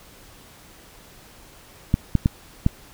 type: clicks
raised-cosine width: 5 ms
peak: -4 dBFS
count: 4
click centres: 1.941 / 2.153 / 2.259 / 2.664 s
effects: pink hiss -48 dBFS RMS until 2.93 s